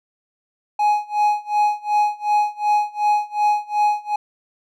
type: tone with tremolo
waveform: triangle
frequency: 836 Hz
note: G#5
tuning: 11 cents sharp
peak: -11 dBFS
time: 0.79-4.16 s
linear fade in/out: 5 ms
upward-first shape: sine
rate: 2.7 Hz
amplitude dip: 95%
effects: none